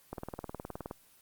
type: click train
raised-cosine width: 1 ms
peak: -24 dBFS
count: 16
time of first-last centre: 0.13-0.911 s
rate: 19.2 Hz
effects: white hiss -62 dBFS RMS until 1.21 s + Opus 24 kbps